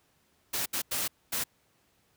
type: noise bursts at uneven times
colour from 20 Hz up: white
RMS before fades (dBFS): -31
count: 4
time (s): 0.53-0.66 / 0.73-0.82 / 0.91-1.08 / 1.32-1.44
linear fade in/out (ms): 10
effects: pink hiss -69 dBFS RMS until 2.16 s + high-pass 60 Hz 12 dB/octave